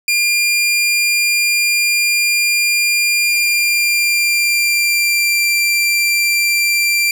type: tone with pitch glide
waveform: sawtooth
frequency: 2400 to 2364 Hz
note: D7 to D7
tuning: +37 to +11 cents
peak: -9 dBFS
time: 0.08-7.11 s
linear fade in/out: 2 ms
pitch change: -26 cents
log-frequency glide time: 3.22-5.5 s
effects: 7-bit